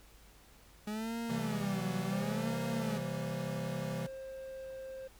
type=tone with vibrato; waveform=40% pulse; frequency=207.7 Hz; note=G#3; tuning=in tune; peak=-35 dBFS; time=0.87-2.98 s; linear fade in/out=5 ms; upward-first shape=sine; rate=0.71 Hz; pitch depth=190 cents each way
type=chord; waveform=square; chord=C dominant seventh; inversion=none; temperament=equal; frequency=130.81 / 164.81 / 196 / 233.1 Hz; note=C3 / E3 / G3 / Bb3; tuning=0 / 0 / 0 / 0 cents; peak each=-42 / -40 / -44 / -46 dBFS; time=1.29-4.07 s; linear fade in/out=10 ms
type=tone with pitch glide; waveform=triangle; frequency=532 to 528 Hz; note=C5 to C5; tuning=+29 to +16 cents; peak=-40 dBFS; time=2.12-5.08 s; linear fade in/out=10 ms; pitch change=-13 cents; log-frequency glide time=4.01-4.92 s
effects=added 50 Hz sine -61 dBFS peak until 5.19 s + pink hiss -61 dBFS RMS until 5.19 s